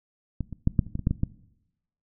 clicks, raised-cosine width 5 ms, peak -16 / -23 / -8 / -7 / -29 / -17 / -19 / -9 / -12 / -11 dBFS, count 10, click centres 0.407 / 0.527 / 0.674 / 0.792 / 0.866 / 0.954 / 0.993 / 1.071 / 1.11 / 1.234 s, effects noise-tail reverb RT60 0.9 s tail -20 dB re dry

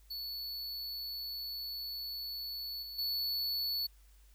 square tone with level steps, 4435 Hz, C#8, in tune, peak -39 / -43 / -33 dBFS, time 0.1-3.87 s, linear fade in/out 10 ms, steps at 2.82 / 2.98 s, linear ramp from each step 10 ms, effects added 50 Hz sine -58 dBFS peak until 4.34 s + white hiss -69 dBFS RMS until 4.34 s

